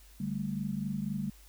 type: chord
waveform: sine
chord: D suspended fourth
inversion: none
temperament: equal with one note detuned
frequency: 145.06 / 196 / 220 Hz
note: D3 / G3 / A3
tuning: -21 / 0 / 0 cents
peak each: -38 / -34 / -37 dBFS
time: 0.2-1.3 s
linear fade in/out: 5 ms
effects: added 50 Hz sine -54 dBFS peak until 1.48 s + white hiss -60 dBFS RMS until 1.48 s